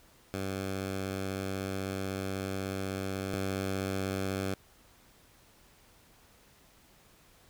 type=tone pair in turn; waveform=10% pulse; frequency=96.2 / 96.2 Hz; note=G2 / G2; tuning=-32 / -32 cents; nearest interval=unison; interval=0 cents; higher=neither; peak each=-25 / -23 dBFS; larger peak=second; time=0.34-3.34 / 3.34-4.54 s; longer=first; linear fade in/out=0 ms; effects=pink hiss -61 dBFS RMS until 7.49 s